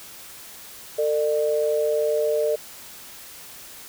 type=tone pair together; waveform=sine; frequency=450 / 601.1 Hz; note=A4 / D5; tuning=+39 / +40 cents; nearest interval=perfect fourth; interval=501 cents; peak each=-22 dBFS; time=0.98-2.56 s; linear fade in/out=10 ms; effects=white hiss -42 dBFS RMS until 3.88 s